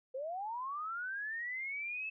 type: linear sweep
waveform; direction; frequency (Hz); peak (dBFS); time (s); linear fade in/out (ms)
sine; up; 501 to 2631; -37; 0.14-2.1; 10
effects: none